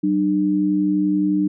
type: tone pair together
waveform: sine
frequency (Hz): 190 / 301.6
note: F#3 / D4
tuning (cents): +46 / +46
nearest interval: minor sixth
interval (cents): 800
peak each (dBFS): -21 / -17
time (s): 0.03-1.48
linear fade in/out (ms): 10
effects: none